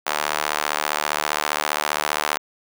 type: tone with high-pass filter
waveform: sawtooth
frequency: 75.1 Hz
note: D2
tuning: 39 cents sharp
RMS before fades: -24 dBFS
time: 0.06-2.38 s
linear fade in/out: 10 ms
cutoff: 920 Hz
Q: 1.1
effects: none